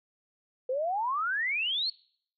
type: exponential sweep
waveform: sine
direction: up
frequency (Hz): 493.9 to 4435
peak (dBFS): -27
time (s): 0.69-1.9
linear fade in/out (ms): 5
effects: noise-tail reverb RT60 0.6 s tail -24 dB re dry